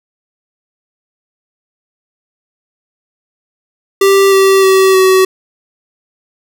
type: tone with pitch steps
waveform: square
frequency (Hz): 392 / 387.1 / 382.2 / 377.3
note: G4 / G4 / G4 / F#4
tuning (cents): 0 / -22 / -44 / +34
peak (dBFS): -6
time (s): 4.01-5.25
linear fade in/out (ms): 5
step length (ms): 310
effects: none